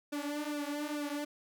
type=tone with flanger; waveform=sawtooth; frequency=293.7 Hz; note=D4; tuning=in tune; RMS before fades=-37 dBFS; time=0.12-1.25 s; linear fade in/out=10 ms; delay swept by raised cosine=0.96 to 6.06 ms; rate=2.3 Hz; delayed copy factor=-0.85; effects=none